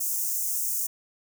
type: high-pass noise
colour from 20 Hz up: white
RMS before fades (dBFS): -28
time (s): 0-0.87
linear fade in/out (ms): 10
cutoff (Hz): 6000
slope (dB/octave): 48
effects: none